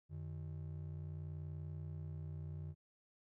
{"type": "ring-modulated tone", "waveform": "triangle", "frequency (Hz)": 119.5, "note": "A#2", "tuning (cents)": 43, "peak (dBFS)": -38, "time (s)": [0.09, 2.75], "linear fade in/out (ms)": 50, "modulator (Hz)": 30.3, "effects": []}